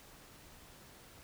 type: silence
effects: pink hiss -57 dBFS RMS until 1.23 s